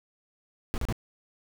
brown noise bursts, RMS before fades -28 dBFS, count 3, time 0.74-0.925 s, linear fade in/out 0 ms, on 39 ms, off 34 ms, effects none

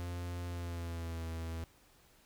45% pulse tone with pitch glide, 87.6 to 82.21 Hz, F2 to E2, +6 to -4 cents, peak -38 dBFS, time 0-1.64 s, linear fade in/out 0 ms, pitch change -110 cents, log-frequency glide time 0.45-1.24 s, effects pink hiss -65 dBFS RMS until 2.25 s

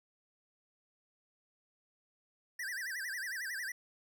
square tone with vibrato, 1750 Hz, A6, 10 cents flat, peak -38 dBFS, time 2.59-3.72 s, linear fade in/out 5 ms, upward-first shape sine, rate 11 Hz, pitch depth 220 cents each way, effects none

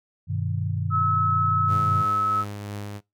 sine chord, G augmented, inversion none, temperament equal, 98 / 123.47 / 155.56 Hz, G2 / B2 / D#3, 0 / 0 / 0 cents, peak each -26 / -30 / -29 dBFS, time 0.27-2.06 s, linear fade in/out 50 ms
sine tone, 1294 Hz, E6, 32 cents flat, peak -20 dBFS, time 0.9-2.45 s, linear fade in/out 50 ms
sawtooth tone with tremolo, 102.5 Hz, G#2, 22 cents flat, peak -27 dBFS, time 1.67-3.01 s, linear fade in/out 50 ms, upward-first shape triangle, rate 3 Hz, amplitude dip 30%
effects noise-tail reverb RT60 0.2 s tail -23 dB re dry

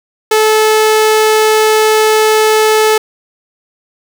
sawtooth tone, 433.8 Hz, A4, 25 cents flat, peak -3 dBFS, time 0.31-2.98 s, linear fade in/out 5 ms, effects none

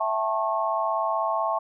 sine chord, A dominant seventh, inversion second, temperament equal with one note detuned, 659.3 / 784 / 880 / 1089.1 Hz, E5 / G5 / A5 / C#6, 0 / 0 / 0 / -31 cents, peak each -27 / -33 / -28 / -27 dBFS, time 0-1.59 s, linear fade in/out 10 ms, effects none

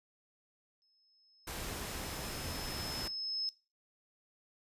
sine tone with exponential growth, 5190 Hz, E8, 28 cents flat, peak -32 dBFS, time 0.82-3.49 s, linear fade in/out 0 ms, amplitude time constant 580 ms
pink noise, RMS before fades -41 dBFS, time 1.47-3.08 s, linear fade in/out 5 ms
effects noise-tail reverb RT60 0.3 s tail -18 dB re dry + resampled to 32000 Hz

